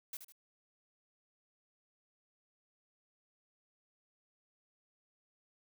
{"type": "noise with echo", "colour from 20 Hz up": "blue", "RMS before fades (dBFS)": -43, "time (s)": [0.13, 0.17], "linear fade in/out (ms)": 2, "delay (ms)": 76, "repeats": 2, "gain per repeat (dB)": -8, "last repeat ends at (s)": 0.322, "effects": []}